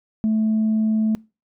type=tone; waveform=sine; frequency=218.3 Hz; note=A3; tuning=13 cents flat; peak=-15 dBFS; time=0.24-1.15 s; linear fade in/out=0 ms; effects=noise-tail reverb RT60 0.3 s tail -25 dB re dry + tanh soft clip ceiling -14 dBFS